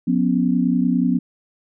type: chord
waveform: sine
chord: F# suspended fourth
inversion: none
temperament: equal with one note detuned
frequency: 180.46 / 246.9 / 277.2 Hz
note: F#3 / B3 / C#4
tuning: -43 / 0 / 0 cents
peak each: -20 / -18 / -22 dBFS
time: 0.07-1.19 s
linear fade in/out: 10 ms
effects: none